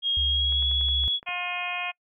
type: tone with pitch glide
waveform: sine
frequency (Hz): 3259 to 3366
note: G#7 to G#7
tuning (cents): -33 to +23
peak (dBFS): -22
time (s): 0.02-1.2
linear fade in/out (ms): 50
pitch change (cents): +56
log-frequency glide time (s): 0.28-0.66
type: tone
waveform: sine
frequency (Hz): 67.2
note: C2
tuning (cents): +47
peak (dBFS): -27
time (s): 0.17-1.08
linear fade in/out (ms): 0
type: clicks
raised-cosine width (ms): 0.5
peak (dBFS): -30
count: 8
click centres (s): 0.524 / 0.625 / 0.714 / 0.812 / 0.886 / 1.038 / 1.229 / 1.289
type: harmonic tone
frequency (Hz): 356.2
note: F4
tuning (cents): +34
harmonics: 2 / 3 / 4 / 5 / 6 / 7 / 8 / 9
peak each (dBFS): -35 / -37 / -41 / -42 / -36 / -31 / -40 / -41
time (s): 1.26-1.92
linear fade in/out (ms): 20
effects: noise-tail reverb RT60 0.1 s tail -26 dB re dry